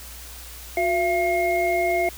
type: tone cluster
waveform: sine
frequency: 361.4 / 679 / 2147 Hz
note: F#4 / F5 / C7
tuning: -41 / -49 / +44 cents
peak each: -25 / -21 / -26 dBFS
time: 0.77-2.09 s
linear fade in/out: 2 ms
effects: added 60 Hz sine -41 dBFS peak until 2.17 s + white hiss -41 dBFS RMS until 2.17 s